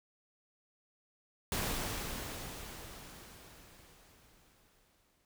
pink noise with exponential decay, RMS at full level -34 dBFS, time 1.52-5.25 s, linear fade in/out 1 ms, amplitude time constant 810 ms, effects none

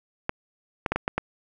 clicks, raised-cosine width 0.5 ms, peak -9 dBFS, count 6, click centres 0.294 / 0.862 / 0.92 / 0.96 / 1.079 / 1.18 s, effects none

